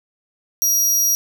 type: tone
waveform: sawtooth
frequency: 5740 Hz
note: F8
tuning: 47 cents sharp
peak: -12 dBFS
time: 0.62-1.15 s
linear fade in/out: 0 ms
effects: 8-bit